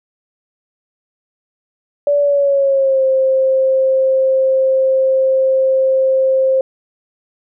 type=tone with pitch glide; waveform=sine; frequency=576 to 528.2 Hz; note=D5 to C5; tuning=-34 to +16 cents; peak=-10 dBFS; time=2.07-6.61 s; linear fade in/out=2 ms; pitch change=-150 cents; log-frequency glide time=2.2-3.04 s; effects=none